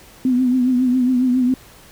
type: tone with vibrato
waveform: sine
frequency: 252.5 Hz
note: B3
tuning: 39 cents sharp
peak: -13 dBFS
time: 0.25-1.54 s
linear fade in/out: 2 ms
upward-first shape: triangle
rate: 7.3 Hz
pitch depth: 66 cents each way
effects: pink hiss -45 dBFS RMS until 1.91 s